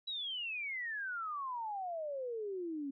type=exponential sweep; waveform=sine; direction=down; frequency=3951 to 269.4 Hz; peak=-37 dBFS; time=0.07-2.91 s; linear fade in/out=10 ms; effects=none